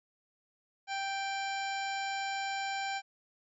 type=harmonic tone with a mistuned harmonic; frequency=784 Hz; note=G5; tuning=in tune; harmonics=1 / 2 / 3 / 4 / 5 / 6 / 7 / 9; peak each=-35 / -40 / -41 / -47 / -47 / -51 / -50 / -49 dBFS; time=0.87-3.02 s; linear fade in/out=50 ms; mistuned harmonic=5; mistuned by=+45 cents; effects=none